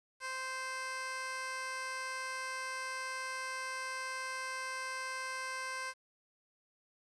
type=tone with high-pass filter; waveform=15% pulse; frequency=521 Hz; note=C5; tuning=7 cents flat; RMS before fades=-40 dBFS; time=0.2-5.94 s; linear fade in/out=50 ms; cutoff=1000 Hz; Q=0.88; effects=resampled to 24000 Hz + 10-bit